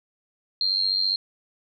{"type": "tone with amplitude modulation", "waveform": "sine", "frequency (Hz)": 4201, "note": "C8", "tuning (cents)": 6, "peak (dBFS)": -17, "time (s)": [0.61, 1.16], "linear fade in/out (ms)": 2, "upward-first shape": "sine", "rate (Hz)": 94.8, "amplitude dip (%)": 80, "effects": []}